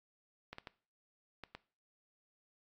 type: clicks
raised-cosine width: 0.3 ms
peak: -29 dBFS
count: 5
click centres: 0.53 / 0.584 / 0.672 / 1.437 / 1.55 s
effects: noise-tail reverb RT60 0.4 s tail -19 dB re dry + AAC 64 kbps